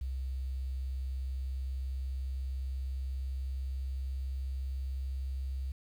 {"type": "tone with pitch glide", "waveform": "sine", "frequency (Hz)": [65.41, 66.32], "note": ["C2", "C2"], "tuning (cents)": [0, 24], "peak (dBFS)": -33, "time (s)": [0.01, 5.72], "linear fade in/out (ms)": 5, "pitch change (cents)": 24, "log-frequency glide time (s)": [0.52, 5.61], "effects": ["10-bit"]}